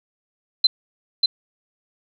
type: tone with echo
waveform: sine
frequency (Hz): 4077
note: C8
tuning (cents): -46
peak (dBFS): -10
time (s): 0.64-0.67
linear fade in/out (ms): 5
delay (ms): 590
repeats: 1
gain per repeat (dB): -3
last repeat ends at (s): 1.26
effects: none